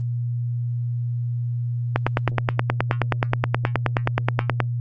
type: click train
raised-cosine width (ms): 0.5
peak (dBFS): -3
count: 26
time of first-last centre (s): 1.96-4.603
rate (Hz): 9.46
effects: added 120 Hz sine -22 dBFS peak until 4.8 s + Opus 24 kbps